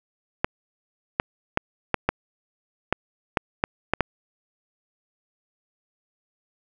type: clicks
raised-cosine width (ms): 0.5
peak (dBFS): -4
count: 10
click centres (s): 0.445 / 1.199 / 1.574 / 1.943 / 2.09 / 2.926 / 3.372 / 3.639 / 3.936 / 4.007
effects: none

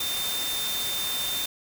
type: tone in noise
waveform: sine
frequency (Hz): 3600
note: A7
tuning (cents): +39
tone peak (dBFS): -29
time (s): 0-1.46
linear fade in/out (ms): 5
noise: white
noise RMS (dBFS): -31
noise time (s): 0-1.46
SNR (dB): -1
effects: none

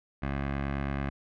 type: tone with low-pass filter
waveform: 15% pulse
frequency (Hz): 69.3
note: C#2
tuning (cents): 0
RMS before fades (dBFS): -32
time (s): 0.22-1.1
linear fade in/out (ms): 10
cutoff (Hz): 2000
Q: 1.6
effects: none

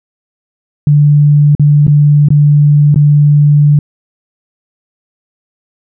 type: tone with dropouts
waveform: sine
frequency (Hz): 146.83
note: D3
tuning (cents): 0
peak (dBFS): -3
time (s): 0.87-3.79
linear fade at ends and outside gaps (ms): 2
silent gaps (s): 1.551-1.596 / 1.868-1.879 / 2.286-2.304 / 2.944-2.959
effects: none

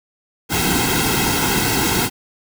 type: noise with comb filter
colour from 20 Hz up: pink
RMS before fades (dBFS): -18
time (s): 0.49-2.1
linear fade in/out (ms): 50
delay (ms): 1.7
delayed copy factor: -0.95
effects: none

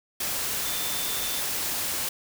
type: tone in noise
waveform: sine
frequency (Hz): 3550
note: A7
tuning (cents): +15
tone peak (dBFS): -36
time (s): 0.65-1.41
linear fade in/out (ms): 5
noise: white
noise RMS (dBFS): -29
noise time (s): 0.2-2.09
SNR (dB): -10
effects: none

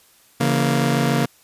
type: chord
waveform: sawtooth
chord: A# diminished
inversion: first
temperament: just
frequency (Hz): 139.85 / 167.82 / 233.1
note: C#3 / E3 / A#3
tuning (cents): +16 / +31 / 0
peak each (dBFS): -16 / -20 / -17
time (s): 0.4-1.26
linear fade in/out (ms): 10
effects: white hiss -54 dBFS RMS until 1.43 s + resampled to 32000 Hz

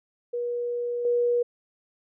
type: tone with level steps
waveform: sine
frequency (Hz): 481.3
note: B4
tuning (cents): -45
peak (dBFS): -26 / -20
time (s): 0.33-1.43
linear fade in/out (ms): 10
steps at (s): 1.05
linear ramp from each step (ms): 2
effects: none

